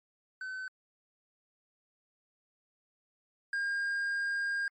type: tone pair in turn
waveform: triangle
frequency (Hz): 1522 / 1612.5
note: F#6 / G6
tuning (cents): +48 / +48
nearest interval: minor second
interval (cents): 100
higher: second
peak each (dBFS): -35 / -28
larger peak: second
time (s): 0.41-0.68 / 3.53-4.68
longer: second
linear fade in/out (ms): 2
effects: MP3 32 kbps